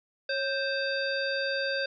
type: harmonic tone with a mistuned harmonic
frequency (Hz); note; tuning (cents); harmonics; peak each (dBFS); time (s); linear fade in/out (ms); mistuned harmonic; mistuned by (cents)
523.3; C5; 0; 1 / 3 / 5 / 7 / 9; -31 / -31 / -39 / -39 / -36; 0.29-1.86; 5; 1; +79
effects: none